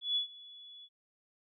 sine tone with ADSR envelope, 3413 Hz, G#7, 47 cents sharp, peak -27 dBFS, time 0.01-0.89 s, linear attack 150 ms, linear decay 110 ms, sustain -22 dB, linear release 51 ms, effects none

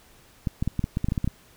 clicks, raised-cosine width 5 ms, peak -12 dBFS, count 12, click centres 0.472 / 0.625 / 0.676 / 0.793 / 0.841 / 0.971 / 1.044 / 1.086 / 1.121 / 1.178 / 1.244 / 1.276 s, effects pink hiss -55 dBFS RMS until 1.56 s

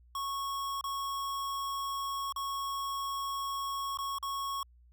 square tone with dropouts, 1102 Hz, C#6, 11 cents flat, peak -34 dBFS, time 0.15-4.63 s, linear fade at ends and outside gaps 2 ms, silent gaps 0.811-0.84 / 2.324-2.361 / 3.973-3.987 / 4.185-4.227 s, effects added 60 Hz sine -57 dBFS peak until 4.92 s

